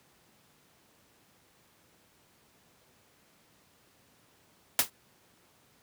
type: noise with exponential decay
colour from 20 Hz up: white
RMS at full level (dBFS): -19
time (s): 4.79-4.9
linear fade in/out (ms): 2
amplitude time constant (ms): 23
effects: pink hiss -64 dBFS RMS until 5.82 s + high-pass 100 Hz 12 dB/octave